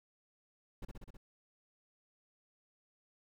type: noise with echo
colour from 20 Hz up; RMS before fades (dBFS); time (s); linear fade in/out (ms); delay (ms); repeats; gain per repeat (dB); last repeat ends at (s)
brown; -42; 0.82-0.85; 5; 64; 5; -2; 1.17
effects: none